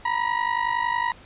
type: ring-modulated tone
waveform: 30% pulse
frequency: 958 Hz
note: A#5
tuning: 47 cents sharp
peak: -16 dBFS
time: 0.05-1.12 s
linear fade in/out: 2 ms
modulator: 25.4 Hz
effects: pink hiss -48 dBFS RMS until 1.25 s + resampled to 8000 Hz